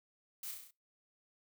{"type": "noise with echo", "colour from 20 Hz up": "blue", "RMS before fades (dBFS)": -44, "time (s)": [0.43, 0.51], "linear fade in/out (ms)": 2, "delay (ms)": 33, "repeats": 6, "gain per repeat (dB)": -3, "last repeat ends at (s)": 0.708, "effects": ["noise-tail reverb RT60 0.2 s tail -21 dB re dry"]}